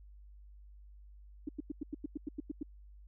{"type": "tone bursts", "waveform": "sine", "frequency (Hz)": 293.7, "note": "D4", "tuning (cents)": 0, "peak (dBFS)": -34, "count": 11, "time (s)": [1.47, 2.63], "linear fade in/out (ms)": 5, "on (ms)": 20, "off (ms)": 94, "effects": ["added 50 Hz sine -52 dBFS peak until 3.07 s"]}